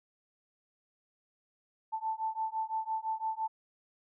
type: beating tone pair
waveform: sine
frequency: 880 / 885.9 Hz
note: A5 / A5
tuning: 0 / +12 cents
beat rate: 5.9 Hz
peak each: -35 / -35 dBFS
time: 1.92-3.48 s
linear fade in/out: 20 ms
effects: none